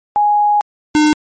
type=tone pair in turn; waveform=sine / square; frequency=830.6 / 303.1 Hz; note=G#5 / D#4; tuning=0 / -45 cents; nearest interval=octave + perfect fourth; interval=1745 cents; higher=first; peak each=-9 dBFS; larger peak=neither; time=0.16-0.61 / 0.95-1.13 s; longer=first; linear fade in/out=0 ms; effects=MP3 32 kbps